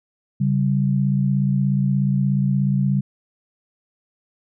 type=tone pair together; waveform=sine; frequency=137.71 / 194.5 Hz; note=C#3 / G3; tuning=-11 / -13 cents; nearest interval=tritone; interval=598 cents; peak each=-18 / -20 dBFS; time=0.4-3.01 s; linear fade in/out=10 ms; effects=none